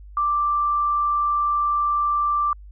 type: tone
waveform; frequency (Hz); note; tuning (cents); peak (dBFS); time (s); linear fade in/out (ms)
sine; 1176; D6; +2; -18; 0.17-2.53; 2
effects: added 50 Hz sine -39 dBFS peak until 2.71 s